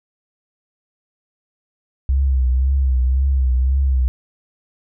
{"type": "tone with vibrato", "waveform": "sine", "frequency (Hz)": 65.41, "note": "C2", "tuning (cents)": 0, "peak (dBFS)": -13, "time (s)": [2.09, 4.08], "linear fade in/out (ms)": 0, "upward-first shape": "triangle", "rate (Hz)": 1.9, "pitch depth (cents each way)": 87, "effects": []}